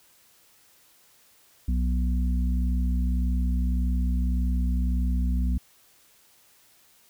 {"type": "harmonic tone", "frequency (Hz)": 61.74, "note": "B1", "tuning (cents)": 0, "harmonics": [1, 3, 4], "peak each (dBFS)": [-22, -32, -34], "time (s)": [1.68, 5.58], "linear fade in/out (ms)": 5, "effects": ["white hiss -59 dBFS RMS until 7.09 s"]}